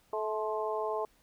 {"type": "harmonic tone with a mistuned harmonic", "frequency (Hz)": 216.6, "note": "A3", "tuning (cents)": -27, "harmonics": [2, 3, 4, 5], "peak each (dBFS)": [-34, -36, -37, -38], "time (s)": [0.13, 1.05], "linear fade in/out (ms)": 2, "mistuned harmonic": 5, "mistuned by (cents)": -46, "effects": ["pink hiss -67 dBFS RMS until 1.22 s"]}